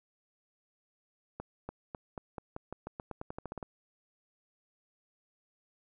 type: accelerating click train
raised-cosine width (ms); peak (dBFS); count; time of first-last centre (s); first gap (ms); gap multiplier
1; -25; 17; 1.4-3.628; 290; 0.89
effects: none